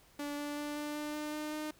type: tone with pitch steps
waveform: sawtooth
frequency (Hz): 289.8 / 292 / 294.2 / 296.4 / 298.6 / 300.9 / 303.2 / 305.4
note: D4 / D4 / D4 / D4 / D4 / D4 / D#4 / D#4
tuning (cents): -23 / -10 / +3 / +16 / +29 / +42 / -45 / -32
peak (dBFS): -33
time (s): 0.19-1.71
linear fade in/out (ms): 5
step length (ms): 190
effects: pink hiss -63 dBFS RMS until 1.79 s